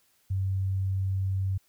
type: tone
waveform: sine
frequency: 95.8 Hz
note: G2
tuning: 39 cents flat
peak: -25 dBFS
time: 0.3-1.58 s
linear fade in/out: 10 ms
effects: white hiss -67 dBFS RMS until 1.68 s